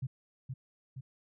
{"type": "tone with echo", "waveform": "sine", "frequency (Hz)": 130.81, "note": "C3", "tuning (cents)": 0, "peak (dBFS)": -32, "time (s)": [0.02, 0.07], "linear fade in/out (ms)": 10, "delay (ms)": 470, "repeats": 2, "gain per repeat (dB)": -4, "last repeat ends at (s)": 1.01, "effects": []}